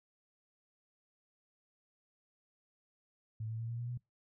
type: tone with pitch steps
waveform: sine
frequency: 110 / 112.38 / 114.8 / 117.28 / 119.82 / 122.41 Hz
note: A2 / A2 / A#2 / A#2 / A#2 / B2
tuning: 0 / +37 / -26 / +11 / +48 / -15 cents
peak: -37 dBFS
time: 3.4-3.976 s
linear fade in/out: 5 ms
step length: 96 ms
effects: noise-tail reverb RT60 0.2 s tail -24 dB re dry